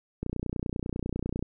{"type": "click train", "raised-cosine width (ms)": 3, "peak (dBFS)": -18, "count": 37, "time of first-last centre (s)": [0.23, 1.426], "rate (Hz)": 30.1, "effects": []}